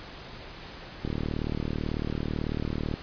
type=click train; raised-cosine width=3 ms; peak=-17 dBFS; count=73; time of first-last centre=1.05-2.94 s; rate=38.1 Hz; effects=pink hiss -43 dBFS RMS until 3.02 s + resampled to 11025 Hz